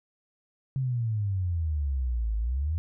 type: exponential two-way sweep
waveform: sine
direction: down then up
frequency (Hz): 136.1 to 52.5 to 85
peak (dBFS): -25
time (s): 0.76-2.78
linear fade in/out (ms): 0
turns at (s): 2.36
effects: none

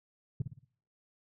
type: tone with echo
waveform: sine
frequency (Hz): 132.6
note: C3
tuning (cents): +23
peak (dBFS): -25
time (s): 0.4-0.42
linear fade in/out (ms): 5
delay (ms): 57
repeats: 4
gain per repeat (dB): -8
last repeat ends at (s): 0.648
effects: noise-tail reverb RT60 0.6 s tail -24 dB re dry + tanh soft clip ceiling -26 dBFS

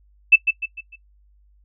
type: tone with echo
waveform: sine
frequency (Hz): 2637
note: E7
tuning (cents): 0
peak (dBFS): -6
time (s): 0.32-0.36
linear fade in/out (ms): 10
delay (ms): 150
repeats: 4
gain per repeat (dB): -8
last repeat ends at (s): 0.96
effects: noise-tail reverb RT60 0.1 s tail -18 dB re dry + added 50 Hz sine -53 dBFS peak until 1.64 s

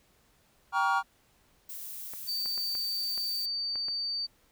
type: chord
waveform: triangle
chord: G half-diminished seventh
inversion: none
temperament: just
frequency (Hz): 784 / 940.8 / 1128.9 / 1411.2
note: G5 / Bb5 / Db6 / F6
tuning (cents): 0 / +16 / +31 / +18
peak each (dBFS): -28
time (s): 0.72-1.03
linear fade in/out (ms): 50
type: noise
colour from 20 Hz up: violet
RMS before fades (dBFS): -41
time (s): 1.69-3.46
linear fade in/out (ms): 5
type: clicks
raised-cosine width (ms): 0.5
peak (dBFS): -31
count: 7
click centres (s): 2.136 / 2.459 / 2.578 / 2.752 / 3.178 / 3.757 / 3.884
type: tone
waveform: sine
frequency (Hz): 4600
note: D8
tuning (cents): -37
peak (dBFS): -30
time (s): 2.27-4.27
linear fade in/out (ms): 20
effects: pink hiss -66 dBFS RMS until 4.51 s

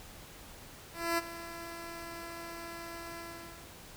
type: tone with ADSR envelope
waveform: 10% pulse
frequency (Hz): 336.8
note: E4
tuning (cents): +37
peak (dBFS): -19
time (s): 0.93-3.74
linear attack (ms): 250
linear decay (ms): 24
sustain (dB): -15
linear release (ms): 550
effects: pink hiss -51 dBFS RMS until 3.96 s

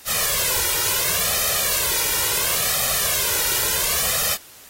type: noise with flanger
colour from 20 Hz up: white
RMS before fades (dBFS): -21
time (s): 0.05-4.38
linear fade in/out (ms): 50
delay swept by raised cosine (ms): 1.6 to 2.12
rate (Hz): 0.72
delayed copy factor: +0.85
effects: white hiss -45 dBFS RMS until 4.69 s + AAC 48 kbps

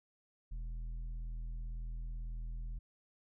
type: tone with tanh clipping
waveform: sine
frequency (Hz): 40.96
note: E1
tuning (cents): -10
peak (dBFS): -40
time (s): 0.51-2.79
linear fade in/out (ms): 10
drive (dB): 7
effects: none

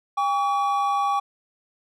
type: tone pair together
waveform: triangle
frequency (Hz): 804 / 1135.2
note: G5 / C#6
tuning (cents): +44 / +41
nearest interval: tritone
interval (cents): 597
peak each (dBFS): -21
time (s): 0.17-1.2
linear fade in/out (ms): 10
effects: none

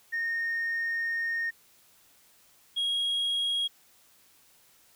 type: tone pair in turn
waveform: sine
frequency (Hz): 1842 / 3288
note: A#6 / G#7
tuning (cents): -21 / -18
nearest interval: minor seventh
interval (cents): 1003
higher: second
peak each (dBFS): -26 / -23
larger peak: second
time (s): 0.12-1.51 / 2.76-3.68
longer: first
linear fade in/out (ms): 20
effects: tanh soft clip ceiling -25 dBFS + white hiss -61 dBFS RMS until 4.95 s

